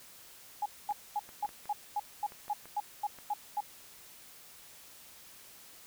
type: tone bursts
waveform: sine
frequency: 830.6 Hz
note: G#5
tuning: in tune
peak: -29 dBFS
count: 12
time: 0.62-3.606 s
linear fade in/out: 5 ms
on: 38 ms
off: 230 ms
type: clicks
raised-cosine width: 0.5 ms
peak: -35 dBFS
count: 9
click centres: 0.909 / 1.291 / 1.449 / 1.491 / 1.656 / 2.321 / 2.481 / 2.656 / 3.187 s
effects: white hiss -54 dBFS RMS until 5.86 s